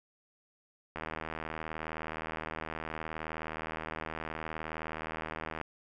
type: click train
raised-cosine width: 0.5 ms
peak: -22 dBFS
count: 370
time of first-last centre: 0.96-5.613 s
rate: 79.3 Hz
effects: none